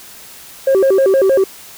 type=tone with vibrato; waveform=sine; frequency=455.1 Hz; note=A#4; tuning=42 cents flat; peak=-6 dBFS; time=0.67-1.44 s; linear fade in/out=5 ms; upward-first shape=square; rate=6.4 Hz; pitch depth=290 cents each way; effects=tanh soft clip ceiling -7 dBFS + white hiss -37 dBFS RMS until 1.77 s